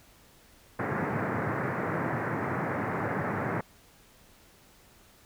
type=band-pass noise; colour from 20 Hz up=pink; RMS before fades=-31 dBFS; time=0.79-3.61 s; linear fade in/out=5 ms; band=100 to 2000 Hz; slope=48 dB/octave; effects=pink hiss -58 dBFS RMS until 5.25 s